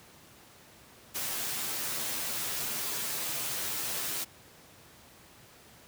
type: noise with comb filter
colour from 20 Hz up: white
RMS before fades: -34 dBFS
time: 1.14-4.25 s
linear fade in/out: 20 ms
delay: 11 ms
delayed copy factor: -0.9
effects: pink hiss -55 dBFS RMS until 5.87 s + high-pass 80 Hz 12 dB/octave